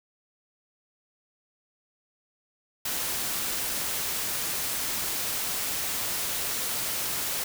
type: noise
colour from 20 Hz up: white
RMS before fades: -30 dBFS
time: 2.85-7.44 s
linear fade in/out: 5 ms
effects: none